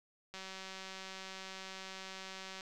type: click train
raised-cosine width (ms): 0.2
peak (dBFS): -29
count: 432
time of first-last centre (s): 0.34-2.608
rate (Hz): 190
effects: none